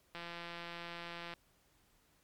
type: click train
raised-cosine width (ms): 0.3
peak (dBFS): -29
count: 204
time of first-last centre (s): 0.15-1.337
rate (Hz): 171
effects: pink hiss -71 dBFS RMS until 2.23 s + MP3 96 kbps